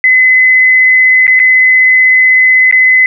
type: tone with dropouts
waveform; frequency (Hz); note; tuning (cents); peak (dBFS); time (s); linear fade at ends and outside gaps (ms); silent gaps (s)
sine; 2029; B6; +46; -3; 0.04-3.06; 1; 1.268-1.278 / 1.393-1.399 / 2.712-2.725
effects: none